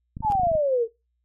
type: clicks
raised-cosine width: 5 ms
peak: -22 dBFS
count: 10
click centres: 0.169 / 0.206 / 0.249 / 0.301 / 0.353 / 0.397 / 0.434 / 0.47 / 0.516 / 0.553 s
type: exponential sweep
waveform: sine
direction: down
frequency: 904 to 440 Hz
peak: -19 dBFS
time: 0.22-0.88 s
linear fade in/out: 50 ms
type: tone with exponential growth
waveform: 5% pulse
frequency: 98 Hz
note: G2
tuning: in tune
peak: -25 dBFS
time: 0.25-0.33 s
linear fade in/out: 5 ms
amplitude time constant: 16 ms
effects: noise-tail reverb RT60 0.2 s tail -17 dB re dry + added 60 Hz sine -70 dBFS peak until 1.24 s